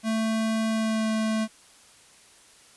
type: tone with pitch glide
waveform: square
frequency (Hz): 221.7 to 219.4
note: A3 to A3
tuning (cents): +13 to -5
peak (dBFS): -24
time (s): 0.03-1.48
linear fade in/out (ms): 50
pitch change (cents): -18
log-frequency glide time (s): 0.69-1.1
effects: white hiss -54 dBFS RMS until 2.76 s + resampled to 24000 Hz